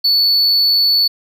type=tone; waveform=triangle; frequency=4452 Hz; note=C#8; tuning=7 cents sharp; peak=-9 dBFS; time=0.04-1.08 s; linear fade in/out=10 ms; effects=none